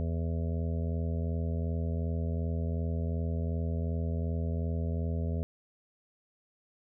harmonic tone, 82.7 Hz, E2, 6 cents sharp, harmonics 1 / 2 / 3 / 5 / 6 / 7 / 8, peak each -30 / -36 / -40 / -44 / -46 / -47 / -48 dBFS, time 0-5.43 s, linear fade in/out 0 ms, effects none

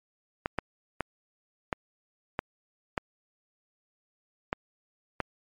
clicks, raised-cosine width 0.5 ms, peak -12 dBFS, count 8, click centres 0.459 / 0.587 / 1.007 / 1.728 / 2.391 / 2.978 / 4.529 / 5.203 s, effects MP3 48 kbps

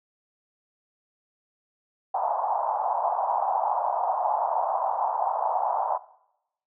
pink band-pass noise, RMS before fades -26 dBFS, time 2.14-5.98 s, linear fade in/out 10 ms, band 700 to 960 Hz, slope 48 dB/octave, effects noise-tail reverb RT60 0.8 s tail -19 dB re dry

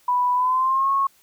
sine tone with pitch glide, 987.8 to 1096 Hz, B5 to C#6, 0 to -20 cents, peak -17 dBFS, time 0.08-1.07 s, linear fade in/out 5 ms, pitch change +180 cents, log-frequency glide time 0.34-0.91 s, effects white hiss -58 dBFS RMS until 1.22 s

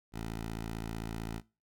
10% pulse tone, 55.6 Hz, A1, 19 cents sharp, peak -29 dBFS, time 0.12-1.42 s, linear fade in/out 50 ms, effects noise-tail reverb RT60 0.3 s tail -21 dB re dry

